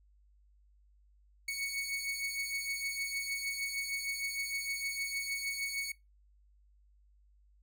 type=beating tone pair; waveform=sawtooth; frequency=2217 / 2223.5 Hz; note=C#7 / C#7; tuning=0 / +5 cents; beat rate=6.5 Hz; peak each=-37 / -33 dBFS; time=1.48-5.92 s; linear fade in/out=5 ms; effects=noise-tail reverb RT60 0.2 s tail -22 dB re dry + added 50 Hz sine -62 dBFS peak until 7.62 s